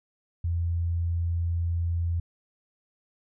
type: tone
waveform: sine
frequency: 85 Hz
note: F2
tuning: 46 cents flat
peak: -24 dBFS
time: 0.44-2.2 s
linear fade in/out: 5 ms
effects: none